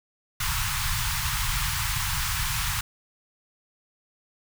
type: band-stop noise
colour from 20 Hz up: pink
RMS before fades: -27 dBFS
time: 0.4-2.81 s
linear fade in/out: 5 ms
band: 150 to 910 Hz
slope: 48 dB/octave
effects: none